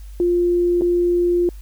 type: tone with dropouts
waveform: sine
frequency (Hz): 350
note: F4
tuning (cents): +4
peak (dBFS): -14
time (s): 0.2-1.49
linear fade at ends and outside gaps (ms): 1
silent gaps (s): 0.811-0.819
effects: added 50 Hz sine -33 dBFS peak until 1.61 s + white hiss -53 dBFS RMS until 1.61 s